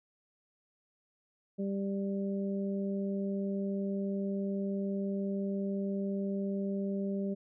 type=harmonic tone; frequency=197.1 Hz; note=G3; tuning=10 cents sharp; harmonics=1 / 2 / 3; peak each=-32 / -38 / -42 dBFS; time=1.58-7.35 s; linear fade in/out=20 ms; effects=none